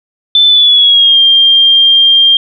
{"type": "tone with pitch glide", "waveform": "sine", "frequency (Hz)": [3525, 3195], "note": ["A7", "G7"], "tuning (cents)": [2, 32], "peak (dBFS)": -3, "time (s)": [0.35, 2.37], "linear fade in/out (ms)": 2, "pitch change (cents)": -170, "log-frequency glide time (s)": [0.46, 1.2], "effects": []}